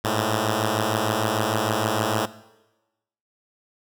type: beating tone pair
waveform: 5% pulse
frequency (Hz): 105.5 / 112.1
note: G#2 / A2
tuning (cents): +28 / +33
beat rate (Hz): 6.6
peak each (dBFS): -13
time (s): 0.04-2.26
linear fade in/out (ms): 10
effects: noise-tail reverb RT60 1.0 s tail -17 dB re dry